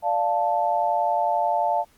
sine chord, D minor, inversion none, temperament equal, 587.3 / 698.5 / 880 Hz, D5 / F5 / A5, 0 / 0 / 0 cents, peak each -27 / -23 / -23 dBFS, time 0.02-1.85 s, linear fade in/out 50 ms, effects pink hiss -59 dBFS RMS until 1.97 s + Opus 32 kbps

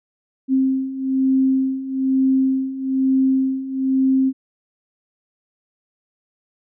sine beating tone pair, 263.9 / 265 Hz, C4 / C4, +15 / +22 cents, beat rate 1.1 Hz, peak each -21 / -17 dBFS, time 0.48-4.33 s, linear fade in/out 50 ms, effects none

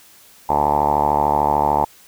5% pulse tone with low-pass filter, 73.42 Hz, D2, in tune, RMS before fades -17 dBFS, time 0.49-1.85 s, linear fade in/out 5 ms, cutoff 880 Hz, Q 9, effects white hiss -48 dBFS RMS until 2.07 s

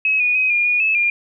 sine tone with pitch steps, 2562 / 2461 / 2525 / 2417 / 2448 / 2599 / 2407 Hz, E7 / D#7 / D#7 / D7 / D#7 / E7 / D7, -50 / -20 / +25 / +49 / -29 / -25 / +42 cents, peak -14 dBFS, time 0.05-1.1 s, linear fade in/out 2 ms, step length 150 ms, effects none

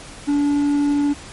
triangle tone, 288.2 Hz, D4, 33 cents flat, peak -13 dBFS, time 0.27-1.14 s, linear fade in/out 20 ms, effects pink hiss -38 dBFS RMS until 1.32 s + MP3 48 kbps

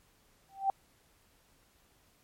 sine tone with exponential growth, 780 Hz, G5, 9 cents flat, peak -22 dBFS, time 0.49-0.7 s, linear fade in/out 1 ms, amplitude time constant 44 ms, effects pink hiss -67 dBFS RMS until 2.23 s + MP3 64 kbps

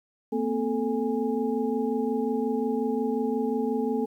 sine tone cluster, 230.1 / 255.7 / 437.2 / 824 Hz, A#3 / C4 / A4 / G#5, -22 / -40 / -11 / -14 cents, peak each -29 / -29 / -28 / -36 dBFS, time 0.32-4.06 s, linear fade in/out 10 ms, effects 10-bit

